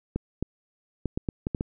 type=clicks; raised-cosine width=3 ms; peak=-14 dBFS; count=8; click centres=0.16 / 0.426 / 1.057 / 1.175 / 1.288 / 1.469 / 1.548 / 1.609 s; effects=none